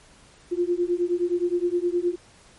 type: beating tone pair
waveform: sine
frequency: 346.4 / 356 Hz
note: F4 / F4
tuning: -14 / +33 cents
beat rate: 9.6 Hz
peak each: -24 / -24 dBFS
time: 0.51-2.16 s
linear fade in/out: 20 ms
effects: pink hiss -53 dBFS RMS until 2.58 s + MP3 48 kbps